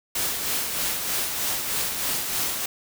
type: noise with tremolo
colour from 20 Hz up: white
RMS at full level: -25 dBFS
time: 0.15-2.66 s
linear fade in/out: 5 ms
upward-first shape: sine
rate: 3.2 Hz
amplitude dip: 40%
effects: none